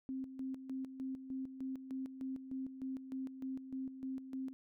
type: tone with tremolo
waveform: sine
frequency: 263.6 Hz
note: C4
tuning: 13 cents sharp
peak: -38 dBFS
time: 0.09-4.53 s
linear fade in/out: 0 ms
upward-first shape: square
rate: 3.3 Hz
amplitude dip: 65%
effects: none